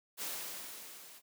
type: noise with level ramp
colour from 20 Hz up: white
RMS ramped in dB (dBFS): -38 to -55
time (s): 0.17-1.22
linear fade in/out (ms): 50
effects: high-pass 200 Hz 12 dB/octave